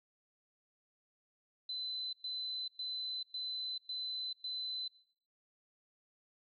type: tone bursts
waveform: sine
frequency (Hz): 4031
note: B7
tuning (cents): +35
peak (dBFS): -37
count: 6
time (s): 1.69-4.88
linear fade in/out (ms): 5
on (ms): 440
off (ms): 110
effects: noise-tail reverb RT60 0.7 s tail -22 dB re dry